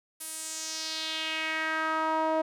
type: tone with band-pass filter sweep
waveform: sawtooth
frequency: 317.3 Hz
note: D#4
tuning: 34 cents sharp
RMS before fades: -31 dBFS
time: 0.2-2.42 s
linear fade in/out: 10 ms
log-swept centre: 11000 to 700 Hz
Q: 2.6
effects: none